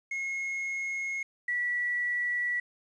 triangle / sine tone pair in turn, 2164 / 1948.1 Hz, C#7 / B6, -42 / -24 cents, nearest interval major second, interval 182 cents, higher first, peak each -29 / -27 dBFS, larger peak second, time 0.11-1.23 / 1.48-2.6 s, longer neither, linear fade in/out 5 ms, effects resampled to 22050 Hz + 10-bit

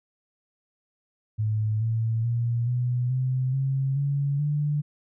sine tone with pitch steps, 108 / 112.91 / 118.05 / 123.42 / 129.03 / 134.9 / 141.03 / 147.45 Hz, A2 / A2 / A#2 / B2 / C3 / C#3 / C#3 / D3, -32 / +45 / +22 / -1 / -24 / -47 / +30 / +7 cents, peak -22 dBFS, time 1.38-4.82 s, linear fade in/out 20 ms, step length 430 ms, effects none

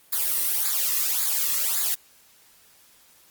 blue noise with flanger, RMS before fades -24 dBFS, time 0.12-1.95 s, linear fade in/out 10 ms, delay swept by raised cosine 0.34 to 1.34 ms, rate 1.8 Hz, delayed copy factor -0.8, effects white hiss -56 dBFS RMS until 3.3 s + Opus 32 kbps

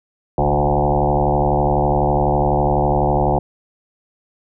sine tone with frequency modulation, 440 Hz, A4, in tune, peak -13 dBFS, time 0.38-3.39 s, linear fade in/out 2 ms, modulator 72 Hz, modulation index 5.8, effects none

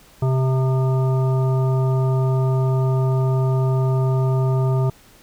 harmonic tone with a mistuned harmonic, 130.81 Hz, C3, in tune, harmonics 1 / 3 / 5 / 7 / 9, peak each -16 / -26 / -30 / -33 / -35 dBFS, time 0.22-4.9 s, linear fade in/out 5 ms, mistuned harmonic 9, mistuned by +44 cents, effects pink hiss -50 dBFS RMS until 5.22 s

